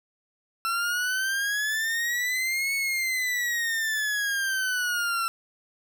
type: exponential two-way sweep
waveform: 40% pulse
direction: up then down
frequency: 1346 to 2217 to 1346 Hz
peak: -24 dBFS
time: 0.65-5.28 s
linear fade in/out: 0 ms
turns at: 2.74 s
effects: none